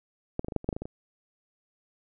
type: clicks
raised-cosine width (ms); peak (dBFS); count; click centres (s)
2; -14 / -21 / -20 / -22 / -12 / -27 / -12 / -19 / -20 / -22 / -24; 11; 0.394 / 0.446 / 0.484 / 0.522 / 0.563 / 0.644 / 0.69 / 0.728 / 0.765 / 0.82 / 0.855
effects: none